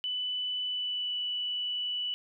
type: tone with pitch glide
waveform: sine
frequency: 2989 to 2963 Hz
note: F#7 to F#7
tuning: +17 to +2 cents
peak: -30 dBFS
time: 0.04-2.14 s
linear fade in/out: 0 ms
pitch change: -15 cents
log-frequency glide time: 0.66-1.16 s
effects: none